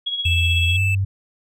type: tone with tremolo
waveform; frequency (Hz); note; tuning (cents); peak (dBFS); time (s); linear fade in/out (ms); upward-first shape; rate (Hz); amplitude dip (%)
sine; 3322; G#7; 0; -19; 0.06-0.77; 10; triangle; 16; 65
type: tone with pitch glide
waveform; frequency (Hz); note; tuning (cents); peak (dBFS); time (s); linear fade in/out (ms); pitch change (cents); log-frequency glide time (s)
sine; 86.1 to 97.2; F2 to G2; -24 to -14; -17; 0.25-1.05; 10; +210; 0.67-0.81
type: tone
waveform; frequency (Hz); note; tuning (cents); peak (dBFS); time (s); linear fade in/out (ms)
triangle; 2637; E7; 0; -19; 0.25-0.95; 5
effects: none